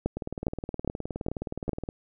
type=two click trains; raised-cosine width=2 ms; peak=-12 / -19 dBFS; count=5 / 34; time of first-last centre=0.06-1.693 / 0.17-1.889 s; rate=2.45 / 19.2 Hz; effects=none